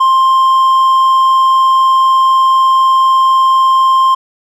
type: tone with hard clipping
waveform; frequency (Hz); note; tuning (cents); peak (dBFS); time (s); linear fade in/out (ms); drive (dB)
sine; 1054; C6; +12; -7; 0-4.15; 10; 3
effects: none